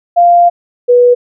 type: tone pair in turn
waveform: sine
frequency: 696 / 488.9 Hz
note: F5 / B4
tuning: -6 / -18 cents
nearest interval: tritone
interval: 612 cents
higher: first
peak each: -3 dBFS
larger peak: neither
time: 0.16-0.5 / 0.88-1.15 s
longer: first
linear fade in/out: 20 ms
effects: none